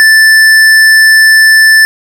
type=tone with hard clipping; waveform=sine; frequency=1760 Hz; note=A6; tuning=in tune; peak=-3 dBFS; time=0-1.85 s; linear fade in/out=0 ms; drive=13 dB; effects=none